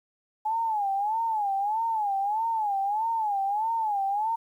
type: tone with vibrato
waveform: sine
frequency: 846 Hz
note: G#5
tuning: 32 cents sharp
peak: -24 dBFS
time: 0.45-4.36 s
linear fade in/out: 10 ms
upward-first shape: sine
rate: 1.6 Hz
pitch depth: 140 cents each way
effects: 10-bit